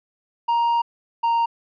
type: tone pair in turn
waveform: triangle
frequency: 937 / 928.9 Hz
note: A#5 / A#5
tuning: +9 / -6 cents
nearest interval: unison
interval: 15 cents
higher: first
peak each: -15 dBFS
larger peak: neither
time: 0.48-0.82 / 1.23-1.46 s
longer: first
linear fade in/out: 10 ms
effects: resampled to 11025 Hz